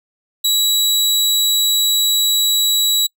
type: tone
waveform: sawtooth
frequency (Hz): 3900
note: B7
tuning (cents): -23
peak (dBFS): -10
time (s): 0.44-3.07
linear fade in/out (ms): 10
effects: noise-tail reverb RT60 0.1 s tail -25 dB re dry